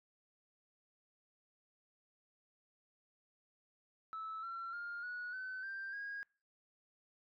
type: tone with pitch steps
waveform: sine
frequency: 1307 / 1357 / 1408.9 / 1462.8 / 1518.8 / 1576.9 / 1637.2 Hz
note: E6 / E6 / F6 / F#6 / F#6 / G6 / G#6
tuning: -15 / +50 / +15 / -20 / +45 / +10 / -25 cents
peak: -40 dBFS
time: 4.13-6.23 s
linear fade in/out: 0 ms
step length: 300 ms
effects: noise-tail reverb RT60 0.4 s tail -25 dB re dry + tanh soft clip ceiling -38 dBFS